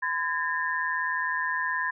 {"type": "tone cluster", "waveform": "sine", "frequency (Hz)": [1015, 1649, 1808], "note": ["B5", "G#6", "A6"], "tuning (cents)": [47, -13, 47], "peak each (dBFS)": -30, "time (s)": [0.02, 1.91], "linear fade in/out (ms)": 10, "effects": []}